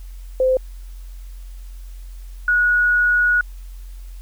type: tone pair in turn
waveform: sine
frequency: 517 / 1457.2 Hz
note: C5 / F#6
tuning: -21 / -27 cents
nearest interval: octave + tritone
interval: 1794 cents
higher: second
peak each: -13 dBFS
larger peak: neither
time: 0.4-0.57 / 2.48-3.41 s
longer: second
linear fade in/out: 2 ms
effects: added 44 Hz sine -32 dBFS peak until 4.21 s + white hiss -53 dBFS RMS until 4.21 s